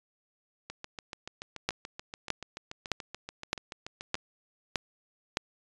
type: two click trains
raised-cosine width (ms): 0.2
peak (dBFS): -10 / -22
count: 7 / 25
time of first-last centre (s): 1.69-5.371 / 0.7-4.153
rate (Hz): 1.63 / 6.95
effects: resampled to 22050 Hz